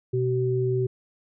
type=tone pair together; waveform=sine; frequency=124.78 / 380 Hz; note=B2 / F#4; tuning=+18 / +46 cents; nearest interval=octave + perfect fifth; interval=1928 cents; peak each=-24 dBFS; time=0.13-0.87 s; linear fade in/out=10 ms; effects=none